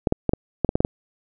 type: clicks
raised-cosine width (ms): 2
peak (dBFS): -5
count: 9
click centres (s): 0.072 / 0.124 / 0.293 / 0.335 / 0.647 / 0.691 / 0.755 / 0.805 / 0.849
effects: none